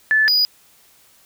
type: tone pair in turn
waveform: sine / triangle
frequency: 1741 / 4924 Hz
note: A6 / D#8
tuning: -19 / -19 cents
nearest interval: octave + tritone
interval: 1800 cents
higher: second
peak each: -12 dBFS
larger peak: neither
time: 0.11-0.28 / 0.28-0.45 s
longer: neither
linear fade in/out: 0 ms
effects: white hiss -53 dBFS RMS until 1.25 s